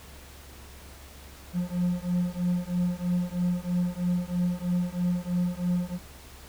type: beating tone pair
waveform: triangle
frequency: 176.2 / 179.3 Hz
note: F3 / F3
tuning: +16 / +46 cents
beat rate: 3.1 Hz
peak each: -26 dBFS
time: 1.53-5.99 s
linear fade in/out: 50 ms
effects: added 69 Hz sine -48 dBFS peak until 6.48 s + pink hiss -49 dBFS RMS until 6.48 s